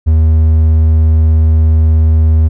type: tone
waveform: triangle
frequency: 79.2 Hz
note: D#2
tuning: 31 cents sharp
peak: -3 dBFS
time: 0.06-2.49 s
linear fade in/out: 20 ms
effects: none